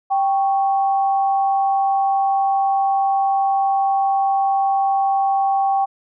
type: tone pair together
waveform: sine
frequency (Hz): 784 / 1108.7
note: G5 / C#6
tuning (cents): 0 / 0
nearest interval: tritone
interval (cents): 600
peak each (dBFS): -15 / -27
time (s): 0.1-5.86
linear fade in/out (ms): 20
effects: none